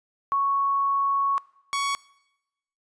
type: tone pair in turn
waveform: sine / sawtooth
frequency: 1108.7 / 1117.7 Hz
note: C#6 / C#6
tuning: 0 / +14 cents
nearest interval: unison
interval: 14 cents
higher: second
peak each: -20 dBFS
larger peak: neither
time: 0.32-1.38 / 1.73-1.95 s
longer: first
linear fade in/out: 0 ms
effects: noise-tail reverb RT60 0.9 s tail -22 dB re dry + resampled to 22050 Hz